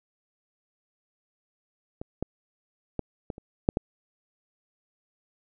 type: clicks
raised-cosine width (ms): 2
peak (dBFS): -22 / -15 / -15 / -19 / -29 / -6 / -11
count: 7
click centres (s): 2.015 / 2.226 / 2.993 / 3.302 / 3.381 / 3.689 / 3.771
effects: none